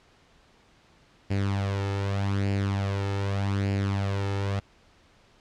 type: tone with flanger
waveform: sawtooth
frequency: 99 Hz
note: G2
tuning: 18 cents sharp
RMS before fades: -27 dBFS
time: 1.3-4.6 s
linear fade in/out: 10 ms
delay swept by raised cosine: 0.41 to 2.31 ms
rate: 0.83 Hz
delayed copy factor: +0.6
effects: pink hiss -59 dBFS RMS until 5.4 s + low-pass 5000 Hz 12 dB/octave